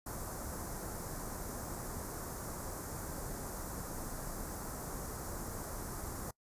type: band-stop noise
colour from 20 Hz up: pink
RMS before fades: -42 dBFS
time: 0.06-6.31 s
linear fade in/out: 5 ms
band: 1500 to 6000 Hz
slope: 24 dB/octave
effects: noise-tail reverb RT60 0.1 s tail -24 dB re dry + resampled to 32000 Hz